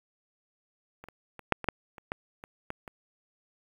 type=clicks; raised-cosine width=0.5 ms; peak=-30 / -30 / -28 / -6 / -21 / -9 / -30 / -16 / -27 / -19 / -26 dBFS; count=11; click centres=1.04 / 1.086 / 1.393 / 1.523 / 1.643 / 1.687 / 1.982 / 2.119 / 2.439 / 2.704 / 2.878 s; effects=8-bit